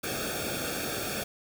pink noise with comb filter, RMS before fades -33 dBFS, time 0.03-1.24 s, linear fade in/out 10 ms, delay 1 ms, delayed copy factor -0.95, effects none

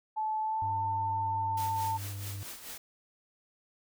sine tone with pitch glide, 868 to 894 Hz, A5 to A5, -24 to +27 cents, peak -29 dBFS, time 0.16-1.98 s, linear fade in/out 20 ms, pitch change +51 cents, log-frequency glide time 0.41-0.75 s
triangle tone with vibrato, 99.3 Hz, G2, 23 cents sharp, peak -35 dBFS, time 0.62-2.43 s, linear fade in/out 0 ms, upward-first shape triangle, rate 5.6 Hz, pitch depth 11 cents each way
white noise with tremolo, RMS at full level -42 dBFS, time 1.57-2.78 s, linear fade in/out 5 ms, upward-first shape sine, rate 4.6 Hz, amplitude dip 60%
effects none

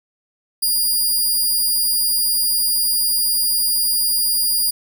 10% pulse tone, 4839 Hz, D#8, 49 cents flat, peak -9 dBFS, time 0.62-4.71 s, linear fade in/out 10 ms, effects none

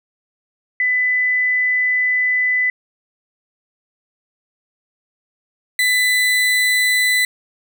sine / 35% pulse tone pair in turn, 2000 / 2000 Hz, B6 / B6, +21 / +21 cents, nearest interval unison, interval 0 cents, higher neither, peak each -14 / -12 dBFS, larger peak second, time 0.8-2.7 / 5.79-7.25 s, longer first, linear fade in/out 2 ms, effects none

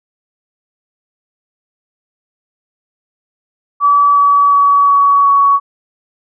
sine tone with pitch steps, 1148 / 1141.4 / 1134.8 / 1128.3 / 1121.8 Hz, D6 / D6 / C#6 / C#6 / C#6, -40 / -50 / +40 / +30 / +20 cents, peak -6 dBFS, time 3.8-5.6 s, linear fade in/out 50 ms, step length 360 ms, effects none

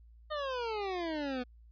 25% pulse exponential sweep, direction down, 620 to 243.2 Hz, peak -30 dBFS, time 0.3-1.44 s, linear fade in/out 20 ms, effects added 57 Hz sine -54 dBFS peak until 1.71 s + resampled to 11025 Hz

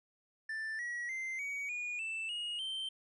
triangle tone with pitch steps, 1770 / 1919.1 / 2081 / 2256 / 2446 / 2652 / 2875 / 3118 Hz, A6 / A#6 / C7 / C#7 / D#7 / E7 / F7 / G7, +10 / +50 / -10 / +30 / -30 / +10 / +50 / -10 cents, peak -35 dBFS, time 0.49-2.89 s, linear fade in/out 5 ms, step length 300 ms, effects resampled to 24000 Hz

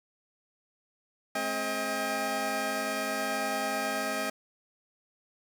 20% pulse tone cluster, 214.4 / 266.4 / 634 / 800 Hz, A3 / C4 / D#5 / G5, -45 / +31 / +32 / +35 cents, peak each -34 / -32 / -28 / -29 dBFS, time 1.35-4.3 s, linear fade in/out 5 ms, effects 10-bit

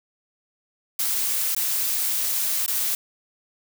blue noise with dropouts, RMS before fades -24 dBFS, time 0.99-2.95 s, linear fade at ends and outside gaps 2 ms, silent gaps 1.549-1.564 / 2.662-2.679 s, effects none

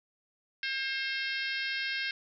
harmonic tone, 534 Hz, C5, 35 cents sharp, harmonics 3 / 4 / 5 / 6 / 7 / 8 / 9 / 10, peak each -35 / -37 / -39 / -41 / -42 / -43 / -44 / -45 dBFS, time 0.63-2.11 s, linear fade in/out 2 ms, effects none

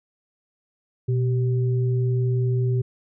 sine tone pair together, 122.6 / 386.8 Hz, B2 / G4, -12 / -23 cents, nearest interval octave + minor sixth, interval 1989 cents, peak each -19 / -29 dBFS, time 1.08-2.82 s, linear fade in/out 10 ms, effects none

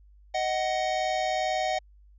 square tone pair together, 624 / 746.1 Hz, D#5 / F#5, +5 / +14 cents, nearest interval minor third, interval 309 cents, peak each -30 / -28 dBFS, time 0.34-1.79 s, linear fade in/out 10 ms, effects added 50 Hz sine -52 dBFS peak until 2.18 s + resampled to 16000 Hz

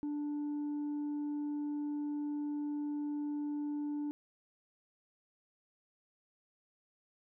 sine tone with tanh clipping, 293.7 Hz, D4, in tune, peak -35 dBFS, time 0.03-4.11 s, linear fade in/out 0 ms, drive 2 dB, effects none

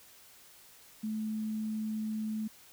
sine tone, 216.8 Hz, A3, 25 cents flat, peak -32 dBFS, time 1.03-2.48 s, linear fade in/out 10 ms, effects white hiss -57 dBFS RMS until 2.72 s

